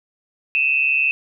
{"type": "tone pair together", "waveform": "sine", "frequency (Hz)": [2533, 2673], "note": ["D#7", "E7"], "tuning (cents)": [30, 23], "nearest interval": "minor second", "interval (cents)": 93, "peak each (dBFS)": -18, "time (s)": [0.55, 1.11], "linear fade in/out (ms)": 0, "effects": []}